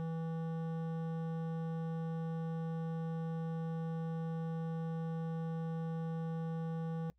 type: tone with hard clipping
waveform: sine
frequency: 163.4 Hz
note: E3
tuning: 15 cents flat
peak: -38 dBFS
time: 0-7.1 s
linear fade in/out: 0 ms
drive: 13 dB
effects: noise-tail reverb RT60 0.1 s tail -23 dB re dry + added 60 Hz sine -70 dBFS peak until 7.18 s